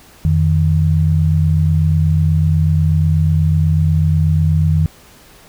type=tone pair together; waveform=sine; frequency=87.4 / 155.56 Hz; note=F2 / D#3; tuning=+2 / 0 cents; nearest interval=minor seventh; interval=998 cents; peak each=-13 dBFS; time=0.25-4.86 s; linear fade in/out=0 ms; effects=pink hiss -44 dBFS RMS until 5.48 s